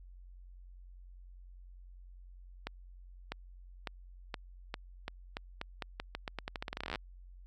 accelerating click train, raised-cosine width 0.3 ms, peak -21 dBFS, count 29, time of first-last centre 2.67-6.958 s, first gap 650 ms, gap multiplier 0.85, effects added 45 Hz sine -50 dBFS peak until 7.46 s + AAC 64 kbps

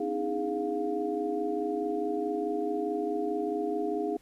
sine tone cluster, 257.2 / 290.4 / 315.1 / 413.4 / 706 Hz, C4 / D4 / D#4 / G#4 / F5, -30 / -19 / +22 / -8 / +19 cents, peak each -39 / -39 / -33 / -31 / -36 dBFS, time 0-4.17 s, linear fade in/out 5 ms, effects pink hiss -63 dBFS RMS until 4.21 s + resampled to 32000 Hz

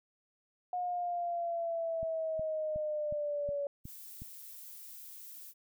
sine linear sweep, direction down, 722 to 566 Hz, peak -32 dBFS, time 0.73-3.67 s, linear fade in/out 2 ms
click train, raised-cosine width 5 ms, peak -33 dBFS, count 7, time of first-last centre 2.03-4.22 s, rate 2.74 Hz
violet noise, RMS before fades -49 dBFS, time 3.84-5.54 s, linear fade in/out 50 ms
effects none

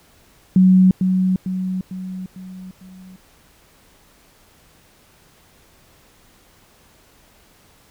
sine tone with echo, 186 Hz, F#3, 9 cents sharp, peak -8 dBFS, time 0.56-0.91 s, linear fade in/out 2 ms, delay 450 ms, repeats 5, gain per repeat -6 dB, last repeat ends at 3.16 s, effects pink hiss -53 dBFS RMS until 7.9 s

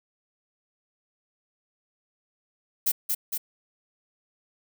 violet noise with echo, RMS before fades -23 dBFS, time 2.86-2.92 s, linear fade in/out 10 ms, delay 230 ms, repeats 2, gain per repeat -3 dB, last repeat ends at 3.38 s, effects none

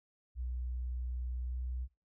sine tone with pitch glide, 61.74 to 62.46 Hz, B1 to B1, 0 to +20 cents, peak -35 dBFS, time 0.35-1.88 s, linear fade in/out 50 ms, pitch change +20 cents, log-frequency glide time 1.46-1.57 s, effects noise-tail reverb RT60 0.3 s tail -22 dB re dry

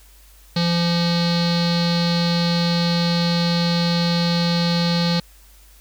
square tone with low-pass filter, 171.3 Hz, F3, 33 cents flat, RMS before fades -19 dBFS, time 0.56-5.2 s, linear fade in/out 5 ms, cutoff 4300 Hz, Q 8.2, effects added 50 Hz sine -47 dBFS peak until 5.8 s + white hiss -52 dBFS RMS until 5.8 s

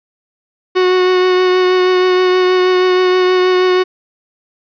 45% pulse tone with vibrato, 367.3 Hz, F#4, 13 cents flat, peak -9 dBFS, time 0.75-3.84 s, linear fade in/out 20 ms, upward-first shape triangle, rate 6.3 Hz, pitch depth 16 cents each way, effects resampled to 11025 Hz + 8-bit

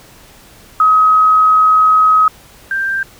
sine tone pair in turn, 1269 / 1579.3 Hz, D#6 / G6, +34 / +12 cents, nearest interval major third, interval 378 cents, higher second, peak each -6 / -14 dBFS, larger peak first, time 0.8-2.28 / 2.71-3.03 s, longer first, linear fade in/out 2 ms, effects pink hiss -42 dBFS RMS until 3.19 s

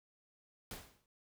pink noise with exponential decay, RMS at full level -43 dBFS, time 0.71-1.06 s, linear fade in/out 2 ms, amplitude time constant 76 ms, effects none

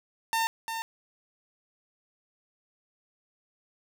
sawtooth tone with echo, 905 Hz, A5, 48 cents sharp, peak -21 dBFS, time 0.33-0.47 s, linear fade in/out 0 ms, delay 350 ms, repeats 1, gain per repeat -7 dB, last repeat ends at 0.82 s, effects none

